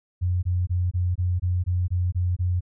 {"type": "tone bursts", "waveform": "sine", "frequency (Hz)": 89.7, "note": "F2", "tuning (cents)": 47, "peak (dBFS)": -20, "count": 10, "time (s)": [0.21, 2.608], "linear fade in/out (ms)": 20, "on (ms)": 220, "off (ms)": 22, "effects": []}